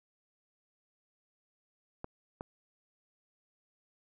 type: clicks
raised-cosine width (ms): 1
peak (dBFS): -25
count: 2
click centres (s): 2.044 / 2.409
effects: none